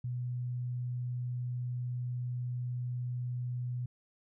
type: tone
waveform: sine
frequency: 123.47 Hz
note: B2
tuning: in tune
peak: -33 dBFS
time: 0.04-3.86 s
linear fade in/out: 5 ms
effects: none